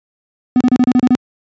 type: tone bursts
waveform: triangle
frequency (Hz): 250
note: B3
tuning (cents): +21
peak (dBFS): -5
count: 8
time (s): 0.56-1.151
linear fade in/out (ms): 0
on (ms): 45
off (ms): 33
effects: high-pass 100 Hz 12 dB/octave + resampled to 16000 Hz